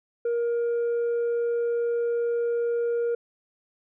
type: tone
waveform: sine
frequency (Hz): 471.2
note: A#4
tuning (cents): +19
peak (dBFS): -20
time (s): 0.25-3.15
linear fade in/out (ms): 5
effects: tanh soft clip ceiling -22 dBFS